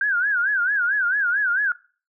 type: tone with vibrato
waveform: sine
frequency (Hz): 1544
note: G6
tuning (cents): -27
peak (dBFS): -18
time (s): 0.01-1.72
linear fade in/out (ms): 2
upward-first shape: sine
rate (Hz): 4.5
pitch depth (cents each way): 170
effects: noise-tail reverb RT60 0.4 s tail -22 dB re dry